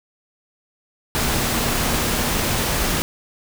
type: tone in noise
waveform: sine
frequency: 234.7 Hz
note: A#3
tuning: 12 cents sharp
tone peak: -30 dBFS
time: 1.15-2.63 s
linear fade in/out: 0 ms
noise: pink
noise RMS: -21 dBFS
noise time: 1.15-3.02 s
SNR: -12 dB
effects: none